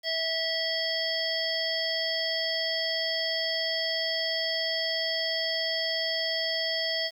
harmonic tone, 653 Hz, E5, 17 cents flat, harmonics 1 / 3 / 5 / 7 / 8, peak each -33 / -33 / -33 / -33 / -33 dBFS, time 0.03-7.11 s, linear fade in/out 50 ms, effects 9-bit

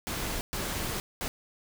pink noise bursts at uneven times, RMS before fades -33 dBFS, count 3, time 0.07-0.41 / 0.53-1 / 1.21-1.28 s, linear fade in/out 0 ms, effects none

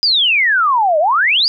sine exponential two-way sweep, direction down then up, 5010 to 587.3 to 5010 Hz, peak -10 dBFS, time 0.03-1.48 s, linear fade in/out 0 ms, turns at 0.99 s, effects none

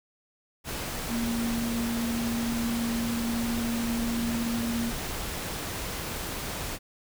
sine tone in noise, 233.1 Hz, A#3, in tune, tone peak -27 dBFS, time 1.08-4.93 s, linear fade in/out 50 ms, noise pink, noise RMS -34 dBFS, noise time 0.64-6.79 s, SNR +4 dB, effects none

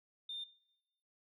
sine tone, 3614 Hz, A7, 46 cents sharp, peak -40 dBFS, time 0.29-0.44 s, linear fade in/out 5 ms, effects noise-tail reverb RT60 0.8 s tail -18 dB re dry + tanh soft clip ceiling -36 dBFS

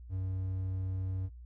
triangle tone, 94 Hz, F#2, 28 cents sharp, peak -30 dBFS, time 0.09-1.3 s, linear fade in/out 50 ms, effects added 60 Hz sine -46 dBFS peak until 1.45 s

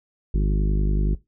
harmonic tone, 50.6 Hz, G#1, 44 cents flat, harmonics 1 / 2 / 3 / 4 / 5 / 6 / 7 / 8, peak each -18 / -33 / -27 / -32 / -38 / -38 / -35 / -42 dBFS, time 0.34-1.15 s, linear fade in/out 5 ms, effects noise-tail reverb RT60 0.2 s tail -19 dB re dry

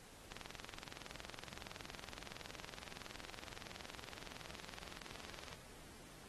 click train, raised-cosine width 0.2 ms, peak -29 dBFS, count 113, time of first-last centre 0.32-5.529 s, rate 21.5 Hz, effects pink hiss -59 dBFS RMS until 6.28 s + AAC 32 kbps

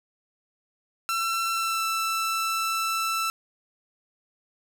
sawtooth tone with pitch glide, 1346 to 1328.2 Hz, E6 to E6, +36 to +13 cents, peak -21 dBFS, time 1.09-3.3 s, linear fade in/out 0 ms, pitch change -23 cents, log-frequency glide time 1.52-1.86 s, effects none

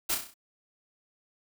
white noise with echo, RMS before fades -28 dBFS, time 0.09-0.15 s, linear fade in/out 10 ms, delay 32 ms, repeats 6, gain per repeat -5 dB, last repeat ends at 0.342 s, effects none

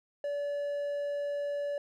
triangle tone, 575 Hz, D5, 37 cents flat, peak -29 dBFS, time 0.24-1.78 s, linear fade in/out 2 ms, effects none

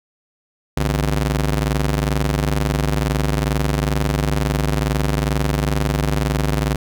sawtooth ring-modulated tone, 102.8 Hz, G#2, 17 cents flat, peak -10 dBFS, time 0.77-6.76 s, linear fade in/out 5 ms, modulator 40.3 Hz, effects none

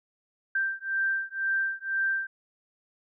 sine beating tone pair, 1570 / 1572 Hz, G6 / G6, +2 / +4 cents, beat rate 2 Hz, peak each -29 dBFS, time 0.55-2.27 s, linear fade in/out 5 ms, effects none

